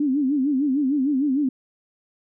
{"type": "tone with vibrato", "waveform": "sine", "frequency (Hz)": 277.2, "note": "C#4", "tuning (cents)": 0, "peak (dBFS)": -18, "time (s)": [0, 1.49], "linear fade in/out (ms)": 5, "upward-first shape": "sine", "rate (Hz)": 6.6, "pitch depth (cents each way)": 140, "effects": []}